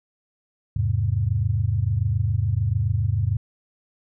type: chord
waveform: sine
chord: E augmented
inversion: none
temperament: equal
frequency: 82.41 / 103.83 / 130.81 Hz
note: E2 / G#2 / B#2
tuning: 0 / 0 / 0 cents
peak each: -26 / -21 / -26 dBFS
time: 0.76-3.37 s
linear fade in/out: 5 ms
effects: none